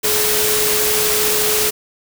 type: tone in noise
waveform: sine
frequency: 425.8 Hz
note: G#4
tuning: 43 cents sharp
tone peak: -21 dBFS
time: 0.03-1.71 s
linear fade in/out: 20 ms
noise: white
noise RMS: -17 dBFS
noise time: 0.03-1.71 s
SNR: -7 dB
effects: none